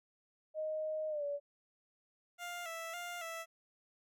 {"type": "tone with pitch glide", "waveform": "sine", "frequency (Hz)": [622.3, 574], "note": ["D#5", "D5"], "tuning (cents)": [0, -40], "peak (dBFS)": -35, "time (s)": [0.54, 1.4], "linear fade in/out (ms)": 50, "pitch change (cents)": -140, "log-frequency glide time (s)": [1.09, 1.24]}
{"type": "tone with vibrato", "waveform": "15% pulse", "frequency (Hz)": 680, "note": "F5", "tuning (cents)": -46, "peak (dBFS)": -35, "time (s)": [2.38, 3.46], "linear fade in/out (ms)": 50, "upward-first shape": "square", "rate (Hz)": 1.8, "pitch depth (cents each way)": 54}
{"effects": []}